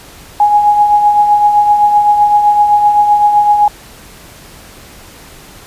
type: tone with tremolo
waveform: sine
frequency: 830.6 Hz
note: G#5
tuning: in tune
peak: -3 dBFS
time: 0.4-3.68 s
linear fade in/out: 2 ms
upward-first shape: triangle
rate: 7.8 Hz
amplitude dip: 55%
effects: pink hiss -36 dBFS RMS until 5.66 s + resampled to 32000 Hz